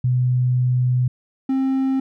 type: tone pair in turn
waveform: sine / triangle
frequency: 125.5 / 265.9 Hz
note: B2 / C4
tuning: +28 / +28 cents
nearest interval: octave + minor second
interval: 1300 cents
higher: second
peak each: -15 / -15 dBFS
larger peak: neither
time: 0.04-1.08 / 1.49-2 s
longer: first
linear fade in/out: 5 ms
effects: none